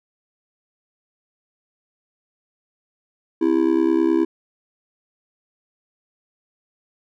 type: tone with amplitude modulation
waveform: triangle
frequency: 329.6 Hz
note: E4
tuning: in tune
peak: -9 dBFS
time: 3.41-4.25 s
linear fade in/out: 10 ms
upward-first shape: sine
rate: 69.7 Hz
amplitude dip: 95%
effects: none